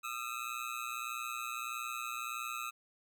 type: ring-modulated tone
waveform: 25% pulse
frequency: 1286 Hz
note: E6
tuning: 43 cents flat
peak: -31 dBFS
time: 0.03-2.71 s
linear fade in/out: 20 ms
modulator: 60.8 Hz
effects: 12-bit